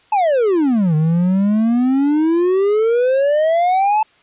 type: exponential two-way sweep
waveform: triangle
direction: down then up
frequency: 880 to 151.7 to 880 Hz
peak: -10 dBFS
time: 0.12-4.03 s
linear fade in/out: 5 ms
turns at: 0.95 s
effects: white hiss -53 dBFS RMS until 4.22 s + resampled to 8000 Hz